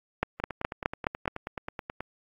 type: two click trains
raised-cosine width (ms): 0.5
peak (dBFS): -9 / -19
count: 6 / 16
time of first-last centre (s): 0.23-1.278 / 0.4-2.006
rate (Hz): 4.77 / 9.34
effects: AAC 48 kbps